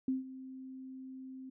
sine tone with ADSR envelope, 261.6 Hz, C4, in tune, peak -28 dBFS, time 0.08-1.5 s, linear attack 3 ms, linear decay 150 ms, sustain -16 dB, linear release 9 ms, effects none

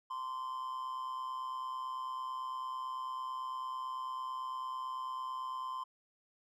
triangle tone with amplitude modulation, 1037 Hz, C6, 16 cents flat, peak -33 dBFS, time 0.1-5.84 s, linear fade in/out 10 ms, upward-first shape sine, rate 129 Hz, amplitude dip 55%, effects none

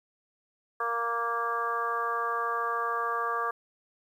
harmonic tone, 233.1 Hz, A#3, in tune, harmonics 2 / 3 / 4 / 5 / 6 / 7, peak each -36 / -38 / -38 / -29 / -41 / -36 dBFS, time 0.8-3.51 s, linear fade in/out 5 ms, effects 10-bit

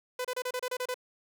sawtooth tone bursts, 502 Hz, B4, 28 cents sharp, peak -27 dBFS, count 9, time 0.19-0.943 s, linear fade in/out 5 ms, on 57 ms, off 30 ms, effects none

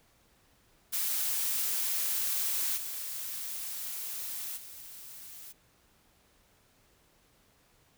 blue noise with level steps, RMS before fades -31 / -38 / -47 dBFS, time 0.92-5.53 s, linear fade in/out 20 ms, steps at 2.76 / 4.56 s, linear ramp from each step 20 ms, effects pink hiss -66 dBFS RMS until 7.97 s

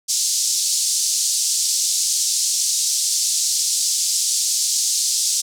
white band-pass noise, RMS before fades -20 dBFS, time 0.08-5.42 s, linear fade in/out 20 ms, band 4700 to 8100 Hz, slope 24 dB/octave, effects none

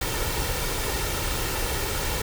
pink noise with comb filter, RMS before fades -27 dBFS, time 0.01-2.22 s, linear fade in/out 5 ms, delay 2.2 ms, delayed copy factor +0.5, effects none

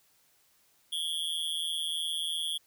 square tone with amplitude modulation, 3302 Hz, G#7, 11 cents flat, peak -27 dBFS, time 0.92-2.58 s, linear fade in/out 10 ms, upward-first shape sine, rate 163 Hz, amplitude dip 100%, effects white hiss -67 dBFS RMS until 2.66 s

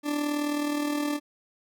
40% pulse tone with amplitude modulation, 293.7 Hz, D4, in tune, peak -23 dBFS, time 0.03-1.2 s, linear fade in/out 50 ms, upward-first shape sine, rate 39.2 Hz, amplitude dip 50%, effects none

